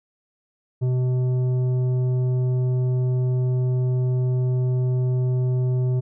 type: tone with tanh clipping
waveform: sine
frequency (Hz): 126.7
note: B2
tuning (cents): +45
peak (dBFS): -20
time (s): 0.81-6.01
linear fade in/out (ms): 20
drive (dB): 9
effects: none